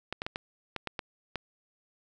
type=clicks; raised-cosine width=0.3 ms; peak=-17 dBFS; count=8; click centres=0.126 / 0.219 / 0.265 / 0.359 / 0.763 / 0.873 / 0.992 / 1.357 s; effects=none